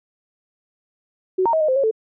sine tone with pitch steps, 373.3 / 924 / 637 / 617 / 520 / 548 / 440.6 Hz, F#4 / A#5 / D#5 / D#5 / C5 / C#5 / A4, +15 / -16 / +41 / -15 / -11 / -20 / +2 cents, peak -15 dBFS, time 1.38-1.912 s, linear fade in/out 10 ms, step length 76 ms, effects none

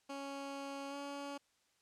15% pulse tone with pitch glide, 277.2 to 282.4 Hz, C#4 to C#4, 0 to +32 cents, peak -36 dBFS, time 0.09-1.38 s, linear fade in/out 10 ms, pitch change +32 cents, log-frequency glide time 0.89-0.95 s, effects white hiss -75 dBFS RMS until 1.81 s + low-pass 8000 Hz 12 dB/octave

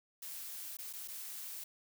blue noise with dropouts, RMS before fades -45 dBFS, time 0.22-1.64 s, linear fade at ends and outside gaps 5 ms, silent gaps 0.77-0.787 / 0.929-0.934 / 1.077-1.082 s, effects none

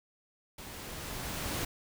pink noise with level ramp, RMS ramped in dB -46 to -34 dBFS, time 0.58-1.65 s, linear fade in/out 5 ms, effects none

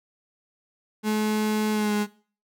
35% pulse tone with pitch glide, 214.2 to 208.5 Hz, A3 to G#3, -46 to +7 cents, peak -20 dBFS, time 1.03-2.07 s, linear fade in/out 50 ms, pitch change -47 cents, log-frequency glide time 1.72-1.93 s, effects noise-tail reverb RT60 0.4 s tail -18 dB re dry

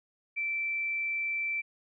sine tone, 2334 Hz, D7, 11 cents flat, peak -29 dBFS, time 0.36-1.62 s, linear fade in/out 20 ms, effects none

